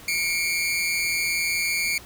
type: tone pair together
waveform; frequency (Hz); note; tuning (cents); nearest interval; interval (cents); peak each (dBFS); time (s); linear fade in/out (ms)
sawtooth; 2183 / 2351; C#7 / D7; -27 / +1; minor second; 128; -22; 0.08-1.98; 2
effects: pink hiss -45 dBFS RMS until 2.05 s